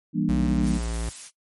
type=chord; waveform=sine; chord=E half-diminished seventh; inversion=none; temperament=just; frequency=164.81 / 197.78 / 237.3 / 296.7 Hz; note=E3 / G3 / Bb3 / D4; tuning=0 / +16 / +31 / +18 cents; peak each=-26 dBFS; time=0.13-0.8 s; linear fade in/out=50 ms
type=tone with pitch glide; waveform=square; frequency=62.4 to 56.89 Hz; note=B1 to A#1; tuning=+19 to -42 cents; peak=-27 dBFS; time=0.29-1.09 s; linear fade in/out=0 ms; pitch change=-161 cents; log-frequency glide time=0.51-0.89 s
type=noise; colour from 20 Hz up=blue; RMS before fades=-37 dBFS; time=0.62-1.31 s; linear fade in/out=50 ms
effects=noise-tail reverb RT60 0.1 s tail -18 dB re dry + MP3 48 kbps